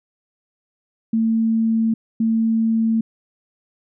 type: tone pair in turn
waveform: sine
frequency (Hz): 224.7 / 224.7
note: A3 / A3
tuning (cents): +37 / +37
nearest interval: unison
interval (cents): 0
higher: neither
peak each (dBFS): -15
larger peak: neither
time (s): 1.13-1.94 / 2.2-3.01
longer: neither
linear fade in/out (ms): 5
effects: none